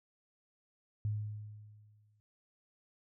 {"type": "tone with exponential decay", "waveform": "sine", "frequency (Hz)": 105.6, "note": "G#2", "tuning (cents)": 29, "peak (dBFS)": -30, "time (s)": [1.05, 2.2], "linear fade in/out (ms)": 0, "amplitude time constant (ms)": 250, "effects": []}